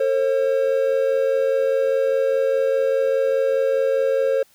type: tone pair together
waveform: triangle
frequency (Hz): 452.1 / 537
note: A4 / C5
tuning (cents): +47 / +45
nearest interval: minor third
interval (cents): 298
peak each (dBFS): -20 / -16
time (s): 0-4.43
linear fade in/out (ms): 5
effects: white hiss -57 dBFS RMS until 4.54 s